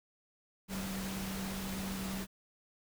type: tone in noise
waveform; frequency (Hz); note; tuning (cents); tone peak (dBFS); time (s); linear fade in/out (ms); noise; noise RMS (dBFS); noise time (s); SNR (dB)
sine; 191.9; G3; -37; -38; 0.68-2.27; 50; pink; -42; 0.68-2.27; +1
effects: none